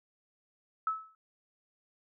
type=tone with exponential decay; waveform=sine; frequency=1300 Hz; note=E6; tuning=24 cents flat; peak=-25 dBFS; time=0.87-1.15 s; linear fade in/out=2 ms; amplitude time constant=60 ms; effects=none